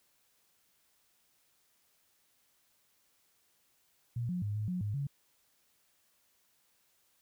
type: tone with pitch steps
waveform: sine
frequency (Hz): 118.8 / 178.9 / 103.3 / 106.5 / 180.7 / 103.7 / 140.8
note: A#2 / F3 / G#2 / G#2 / F#3 / G#2 / C#3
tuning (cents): +33 / +42 / -9 / +44 / -41 / -2 / +27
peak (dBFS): -32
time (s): 4.16-5.07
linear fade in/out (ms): 5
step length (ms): 130
effects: white hiss -72 dBFS RMS until 7.21 s